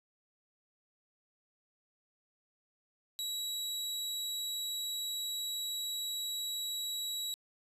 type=tone; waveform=sawtooth; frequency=3889 Hz; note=B7; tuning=27 cents flat; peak=-32 dBFS; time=3.19-7.34 s; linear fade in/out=0 ms; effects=resampled to 32000 Hz + 11-bit